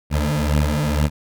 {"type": "beating tone pair", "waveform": "20% pulse", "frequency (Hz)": [73.42, 75.52], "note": ["D2", "D2"], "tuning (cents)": [0, 49], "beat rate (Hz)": 2.1, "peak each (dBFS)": -15, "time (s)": [0.1, 1.1], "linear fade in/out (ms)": 50, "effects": []}